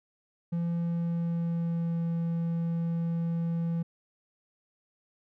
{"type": "tone with pitch glide", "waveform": "triangle", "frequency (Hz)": [170, 167.56], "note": ["F3", "E3"], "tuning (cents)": [-46, 29], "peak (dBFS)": -25, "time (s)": [0.52, 3.83], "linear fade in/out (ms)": 10, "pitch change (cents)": -25, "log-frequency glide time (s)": [0.71, 2.03], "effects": []}